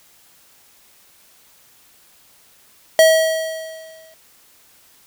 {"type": "tone with exponential decay", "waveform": "square", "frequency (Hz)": 642, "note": "E5", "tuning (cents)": -46, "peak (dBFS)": -7, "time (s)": [2.99, 4.14], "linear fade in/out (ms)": 1, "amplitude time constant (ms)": 250, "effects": ["white hiss -52 dBFS RMS until 5.06 s"]}